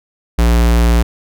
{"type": "tone", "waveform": "square", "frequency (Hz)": 58.27, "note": "A#1", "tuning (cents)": 0, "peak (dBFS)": -9, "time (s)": [0.38, 1.03], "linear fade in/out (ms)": 10, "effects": []}